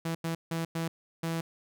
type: tone bursts at uneven times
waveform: sawtooth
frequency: 164.81 Hz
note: E3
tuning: in tune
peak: -26 dBFS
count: 5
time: 0.05-0.15 / 0.24-0.35 / 0.51-0.65 / 0.75-0.88 / 1.23-1.41 s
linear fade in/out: 5 ms
effects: none